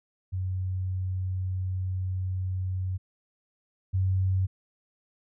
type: tone pair in turn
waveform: sine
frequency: 93 / 94.24 Hz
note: F#2 / F#2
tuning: +9 / +32 cents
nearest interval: unison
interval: 23 cents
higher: second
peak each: -27 / -22 dBFS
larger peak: second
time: 0.32-2.98 / 3.93-4.47 s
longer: first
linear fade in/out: 20 ms
effects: none